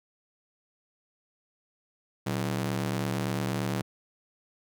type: ring-modulated tone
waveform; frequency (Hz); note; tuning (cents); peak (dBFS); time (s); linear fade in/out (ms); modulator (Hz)
sawtooth; 152.1; D#3; -39; -21; 2.26-3.82; 10; 34.4
effects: none